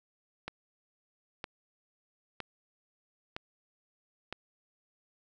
click train, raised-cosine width 0.3 ms, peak -21 dBFS, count 5, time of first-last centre 0.48-4.326 s, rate 1.04 Hz, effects none

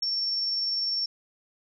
sine tone with tremolo, 5450 Hz, F8, 43 cents flat, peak -24 dBFS, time 0.02-1.06 s, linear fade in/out 5 ms, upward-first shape triangle, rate 20 Hz, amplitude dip 25%, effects none

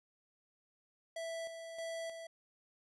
square tone with tremolo, 659.3 Hz, E5, in tune, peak -40 dBFS, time 1.16-2.27 s, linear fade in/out 5 ms, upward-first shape square, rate 1.6 Hz, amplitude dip 50%, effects resampled to 24000 Hz

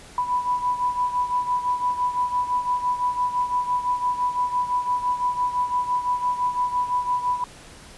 sine beating tone pair, 987.8 / 993.7 Hz, B5 / B5, 0 / +10 cents, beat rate 5.9 Hz, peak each -22 / -27 dBFS, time 0.18-7.44 s, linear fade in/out 2 ms, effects pink hiss -45 dBFS RMS until 7.97 s + resampled to 24000 Hz

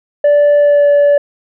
sine tone with pitch glide, 583 to 576.6 Hz, D5 to D5, -13 to -32 cents, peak -3 dBFS, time 0.24-1.18 s, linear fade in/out 5 ms, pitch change -19 cents, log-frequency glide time 0.58-0.88 s, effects tanh soft clip ceiling -5 dBFS

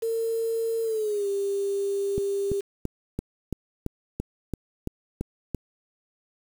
sine tone with pitch glide, 454.4 to 397.9 Hz, A#4 to G4, -44 to +26 cents, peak -24 dBFS, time 0.02-2.61 s, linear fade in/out 10 ms, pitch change -230 cents, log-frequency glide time 0.83-1.28 s
click train, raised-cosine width 3 ms, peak -15 dBFS, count 11, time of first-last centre 2.18-5.547 s, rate 2.97 Hz
effects 7-bit

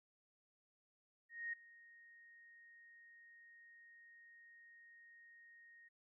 sine tone with ADSR envelope, 1864.7 Hz, A#6, in tune, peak -39 dBFS, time 1.29-5.89 s, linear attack 240 ms, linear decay 8 ms, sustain -21 dB, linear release 16 ms, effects none

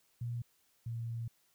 sine tone pair in turn, 119.2 / 115.94 Hz, A#2 / A#2, +39 / -9 cents, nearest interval unison, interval 48 cents, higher first, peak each -35 / -36 dBFS, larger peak first, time 0.21-0.42 / 0.86-1.28 s, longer second, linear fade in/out 5 ms, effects white hiss -72 dBFS RMS until 1.54 s

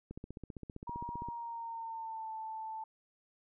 click train, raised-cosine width 3 ms, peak -31 dBFS, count 19, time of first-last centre 0.11-1.286 s, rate 15.3 Hz
sine tone with pitch glide, 950 to 881.3 Hz, A#5 to A5, +33 to +3 cents, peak -39 dBFS, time 0.87-2.84 s, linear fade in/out 5 ms, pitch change -130 cents, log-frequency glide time 1.2-2.31 s
effects none

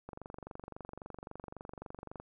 click train, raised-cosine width 1 ms, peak -30 dBFS, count 51, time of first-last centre 0.09-2.2 s, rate 23.7 Hz, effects none

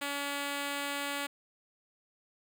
5% pulse tone, 283.9 Hz, C#4, 41 cents sharp, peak -22 dBFS, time 0.01-1.27 s, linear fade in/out 10 ms, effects none

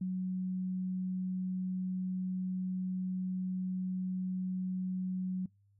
sine tone, 185 Hz, F#3, in tune, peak -32 dBFS, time 0.01-5.46 s, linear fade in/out 5 ms, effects noise-tail reverb RT60 0.2 s tail -26 dB re dry + added 100 Hz sine -65 dBFS peak until 5.79 s

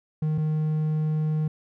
triangle tone pair in turn, 154.7 / 154.7 Hz, D#3 / D#3, -10 / -10 cents, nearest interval unison, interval 0 cents, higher neither, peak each -20 dBFS, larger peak neither, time 0.22-0.38 / 0.38-1.48 s, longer second, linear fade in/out 5 ms, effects none

